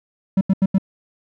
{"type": "tone bursts", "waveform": "triangle", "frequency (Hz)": 191.8, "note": "G3", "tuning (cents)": -37, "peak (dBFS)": -10, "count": 4, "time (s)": [0.37, 0.783], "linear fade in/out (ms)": 5, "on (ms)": 41, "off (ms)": 83, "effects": []}